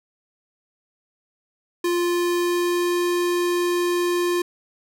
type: tone with pitch glide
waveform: square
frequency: 349.2 to 351.4 Hz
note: F4 to F4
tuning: 0 to +11 cents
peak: -20 dBFS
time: 1.84-4.42 s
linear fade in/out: 5 ms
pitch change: +11 cents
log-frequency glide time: 1.99-3.05 s
effects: none